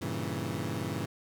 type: chord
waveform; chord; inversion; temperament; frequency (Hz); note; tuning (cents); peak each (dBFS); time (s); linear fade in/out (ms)
20% pulse; G diminished seventh; none; equal; 98 / 116.54 / 138.59 / 164.81; G2 / Bb2 / Db3 / Fb3; 0 / 0 / 0 / 0; -33; 0.01-1.06; 10
effects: none